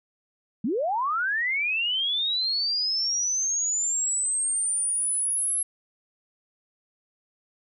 sine linear sweep, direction up, 187.6 to 11100 Hz, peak -23 dBFS, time 0.64-5.63 s, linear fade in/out 5 ms, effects none

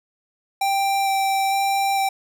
square tone with vibrato, 783 Hz, G5, 2 cents flat, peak -19 dBFS, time 0.61-2.09 s, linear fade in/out 5 ms, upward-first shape square, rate 1.1 Hz, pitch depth 8 cents each way, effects none

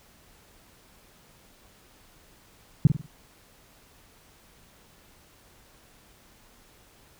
sine tone with echo, 146.83 Hz, D3, in tune, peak -10 dBFS, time 2.85-2.87 s, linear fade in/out 2 ms, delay 48 ms, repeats 4, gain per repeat -8 dB, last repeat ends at 3.062 s, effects pink hiss -57 dBFS RMS until 7.19 s

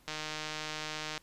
click train, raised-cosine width 0.2 ms, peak -20 dBFS, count 170, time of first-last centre 0.08-1.177 s, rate 154 Hz, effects pink hiss -64 dBFS RMS until 1.22 s + resampled to 32000 Hz

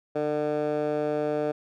15% pulse tone with band-pass filter, 150 Hz, D3, 37 cents sharp, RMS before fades -27 dBFS, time 0.15-1.52 s, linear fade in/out 10 ms, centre 560 Hz, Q 1.7, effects none

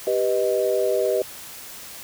sine chord, G augmented, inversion none, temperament equal, 392 / 493.9 / 622.3 Hz, G4 / B4 / D#5, 0 / 0 / 0 cents, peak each -23 dBFS, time 0.07-1.22 s, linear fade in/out 2 ms, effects white hiss -39 dBFS RMS until 2.03 s

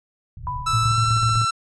white low-pass noise, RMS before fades -33 dBFS, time 0.37-1.38 s, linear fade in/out 5 ms, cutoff 150 Hz, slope 96 dB/octave
sine tone with exponential decay, 992 Hz, B5, 7 cents sharp, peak -23 dBFS, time 0.47-1.26 s, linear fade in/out 1 ms, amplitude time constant 170 ms
45% pulse tone with pitch glide, 1318.5 to 1341.5 Hz, E6 to E6, 0 to +30 cents, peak -19 dBFS, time 0.66-1.51 s, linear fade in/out 10 ms, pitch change +30 cents, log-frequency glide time 0.83-0.98 s
sine tone with tremolo, 112.4 Hz, A2, 37 cents sharp, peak -18 dBFS, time 0.73-1.45 s, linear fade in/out 5 ms, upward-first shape square, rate 8 Hz, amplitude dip 40%
effects resampled to 22050 Hz

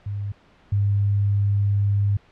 sine tone pair in turn, 101.4 / 101.03 Hz, G#2 / G#2, -41 / -47 cents, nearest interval unison, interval 6 cents, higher first, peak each -25 / -17 dBFS, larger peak second, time 0.06-0.32 / 0.72-2.17 s, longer second, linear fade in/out 5 ms, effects pink hiss -55 dBFS RMS until 2.31 s + low-pass 3000 Hz 12 dB/octave

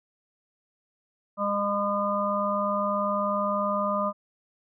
harmonic tone, 203.1 Hz, G#3, 38 cents flat, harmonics 1 / 3 / 5 / 6, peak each -31 / -28 / -31 / -28 dBFS, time 1.37-4.13 s, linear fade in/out 50 ms, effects none

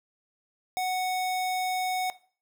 square tone, 740 Hz, F#5, in tune, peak -27 dBFS, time 0.77-2.1 s, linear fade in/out 0 ms, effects noise-tail reverb RT60 0.4 s tail -17 dB re dry

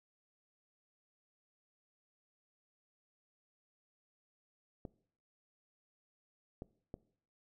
clicks, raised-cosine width 2 ms, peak -30 dBFS, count 3, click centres 4.852 / 6.621 / 6.941 s, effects noise-tail reverb RT60 0.6 s tail -21 dB re dry

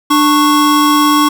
square tone pair together, 297.1 / 1103.4 Hz, D4 / C#6, +20 / -8 cents, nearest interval octave + major seventh, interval 2272 cents, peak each -11 dBFS, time 0.1-1.29 s, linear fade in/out 10 ms, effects none

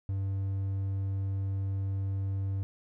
triangle tone, 97.3 Hz, G2, 12 cents flat, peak -27 dBFS, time 0.09-2.63 s, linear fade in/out 0 ms, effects none

